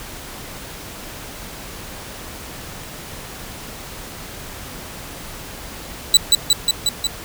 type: tone with echo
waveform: 30% pulse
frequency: 3951 Hz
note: B7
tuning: in tune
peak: -4 dBFS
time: 6.14-6.17 s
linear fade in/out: 2 ms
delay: 180 ms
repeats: 5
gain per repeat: -2 dB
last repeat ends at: 7.07 s
effects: pink hiss -34 dBFS RMS until 7.24 s